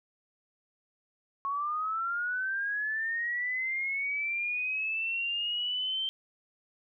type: linear sweep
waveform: sine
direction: up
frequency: 1096 to 3136 Hz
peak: -29 dBFS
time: 1.45-6.09 s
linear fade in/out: 0 ms
effects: none